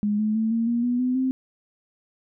sine tone with pitch steps, 207.7 / 214.5 / 221.6 / 228.9 / 236.4 / 244.2 / 252.2 / 260.5 Hz, G#3 / A3 / A3 / A#3 / A#3 / B3 / B3 / C4, 0 / -44 / +13 / -31 / +24 / -19 / +36 / -7 cents, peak -20 dBFS, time 0.03-1.31 s, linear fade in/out 0 ms, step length 160 ms, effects none

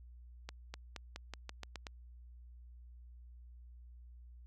accelerating click train, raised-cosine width 0.2 ms, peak -26 dBFS, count 9, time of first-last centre 0.49-1.868 s, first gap 250 ms, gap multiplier 0.89, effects added 60 Hz sine -52 dBFS peak until 4.46 s

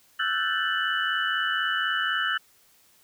sine tone cluster, 1322 / 1478 / 1562 / 1755 / 2968 Hz, E6 / F#6 / G6 / A6 / F#7, +5 / -2 / -7 / -5 / +5 cents, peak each -30 dBFS, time 0.19-2.38 s, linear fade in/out 10 ms, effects white hiss -60 dBFS RMS until 3.03 s

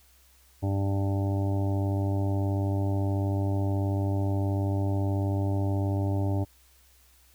harmonic tone, 98.5 Hz, G2, 9 cents sharp, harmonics 1 / 2 / 3 / 4 / 6 / 7 / 8 / 9, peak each -25 / -39 / -32 / -39 / -38 / -43 / -43 / -45 dBFS, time 0.62-6.45 s, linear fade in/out 20 ms, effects added 64 Hz sine -60 dBFS peak until 7.34 s + white hiss -61 dBFS RMS until 7.34 s

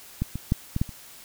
clicks, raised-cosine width 5 ms, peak -12 / -18 / -8 / -13 / -10 / -26 dBFS, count 6, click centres 0.22 / 0.356 / 0.521 / 0.764 / 0.815 / 0.892 s, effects white hiss -47 dBFS RMS until 1.24 s

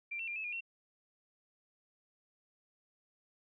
sine tone with pitch steps, 2364 / 2700 / 2398 / 2598 / 2430 / 2721 Hz, D7 / E7 / D7 / E7 / D#7 / F7, +11 / +41 / +36 / -26 / -42 / -46 cents, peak -37 dBFS, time 0.11-0.608 s, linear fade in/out 10 ms, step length 83 ms, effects none

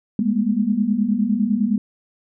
sine tone cluster, 202.1 / 211.8 / 240.6 Hz, G#3 / G#3 / B3, -47 / +34 / -45 cents, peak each -21 dBFS, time 0.19-1.78 s, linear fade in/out 2 ms, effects none

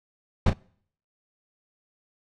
brown noise with echo, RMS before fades -18 dBFS, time 0.46-0.5 s, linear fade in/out 5 ms, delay 34 ms, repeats 1, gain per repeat -10 dB, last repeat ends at 0.534 s, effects noise-tail reverb RT60 0.6 s tail -25 dB re dry + low-pass 5000 Hz 12 dB/octave

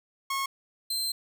sawtooth tone pair in turn, 1090 / 4123 Hz, C#6 / C8, -29 / -26 cents, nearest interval octave + major seventh, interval 2303 cents, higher second, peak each -24 / -25 dBFS, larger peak first, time 0.3-0.46 / 0.9-1.12 s, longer second, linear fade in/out 5 ms, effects none

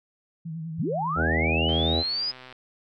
sine tone with vibrato, 161.9 Hz, E3, 31 cents flat, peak -31 dBFS, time 0.45-1.95 s, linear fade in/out 10 ms, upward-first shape sine, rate 10 Hz, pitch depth 55 cents each way
sine linear sweep, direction up, 64.5 to 5070 Hz, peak -25 dBFS, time 0.78-2.32 s, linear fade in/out 20 ms
harmonic tone, 81 Hz, E2, 30 cents flat, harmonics 1 / 3 / 4 / 5 / 6 / 7 / 8 / 9 / 10, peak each -26 / -31 / -32 / -33 / -34 / -34 / -35 / -36 / -36 dBFS, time 1.15-2.04 s, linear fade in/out 50 ms
click train, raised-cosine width 0.3 ms, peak -28 dBFS, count 108, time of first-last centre 1.69-2.526 s, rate 128 Hz
effects none

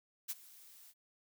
blue noise with ADSR envelope, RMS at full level -37 dBFS, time 0.28-0.94 s, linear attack 22 ms, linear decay 34 ms, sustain -21 dB, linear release 49 ms, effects none

